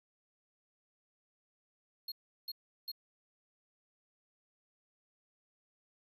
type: tone bursts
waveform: square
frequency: 4288 Hz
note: C8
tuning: 42 cents sharp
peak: -39 dBFS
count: 3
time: 2.08-2.917 s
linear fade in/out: 5 ms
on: 39 ms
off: 360 ms
effects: none